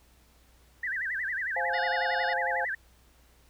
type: tone with vibrato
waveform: sine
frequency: 1760 Hz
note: A6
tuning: in tune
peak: -29 dBFS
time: 0.83-2.75 s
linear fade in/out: 5 ms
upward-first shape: sine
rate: 11 Hz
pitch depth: 230 cents each way
type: chord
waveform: sine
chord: F minor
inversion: second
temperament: just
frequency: 523.8 / 698.5 / 838.1 Hz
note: C5 / F5 / Ab5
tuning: +2 / 0 / +16 cents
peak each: -34 / -33 / -32 dBFS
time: 1.56-2.65 s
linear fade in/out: 5 ms
type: harmonic tone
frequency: 725 Hz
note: F#5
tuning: 35 cents flat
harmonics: 1 / 2 / 4 / 5 / 6 / 7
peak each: -37 / -40 / -43 / -44 / -45 / -45 dBFS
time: 1.73-2.34 s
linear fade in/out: 10 ms
effects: added 60 Hz sine -60 dBFS peak until 3.49 s + pink hiss -63 dBFS RMS until 3.49 s